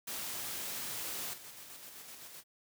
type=noise; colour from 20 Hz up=white; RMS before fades=-40 dBFS; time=0.07-1.34 s; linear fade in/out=10 ms
type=noise with tremolo; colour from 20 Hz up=white; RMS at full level=-49 dBFS; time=0.93-2.44 s; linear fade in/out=50 ms; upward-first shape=square; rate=7.8 Hz; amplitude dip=30%
effects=high-pass 80 Hz 12 dB/octave